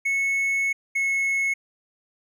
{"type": "tone pair in turn", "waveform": "triangle", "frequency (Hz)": [2200, 2187], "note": ["C#7", "C#7"], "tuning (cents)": [-14, -24], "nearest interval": "unison", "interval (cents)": 10, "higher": "first", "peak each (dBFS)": -19, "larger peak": "neither", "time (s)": [[0.05, 0.73], [0.95, 1.54]], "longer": "first", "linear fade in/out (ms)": 10, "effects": []}